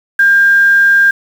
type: tone with quantisation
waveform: sine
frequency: 1600 Hz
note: G6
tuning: 35 cents sharp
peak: -5 dBFS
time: 0.19-1.11 s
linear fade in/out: 5 ms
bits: 5
effects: none